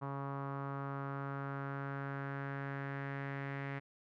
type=tone with low-pass filter sweep; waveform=sawtooth; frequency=138.59 Hz; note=C#3; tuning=in tune; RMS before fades=-41 dBFS; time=0.01-3.8 s; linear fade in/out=20 ms; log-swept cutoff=1100 to 2000 Hz; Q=3.5; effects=none